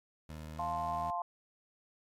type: tone with pitch glide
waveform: 20% pulse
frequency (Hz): 77.78 to 80.2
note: D#2 to E2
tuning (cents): 0 to -47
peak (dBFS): -38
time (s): 0.29-1.11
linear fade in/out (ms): 5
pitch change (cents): +53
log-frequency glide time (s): 0.54-0.63
type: chord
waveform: sine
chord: F major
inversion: none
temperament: equal with one note detuned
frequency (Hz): 698.5 / 875.9 / 1046.5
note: F5 / A5 / C6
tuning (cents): 0 / -8 / 0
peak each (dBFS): -36 / -39 / -37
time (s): 0.59-1.22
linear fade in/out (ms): 2
effects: MP3 64 kbps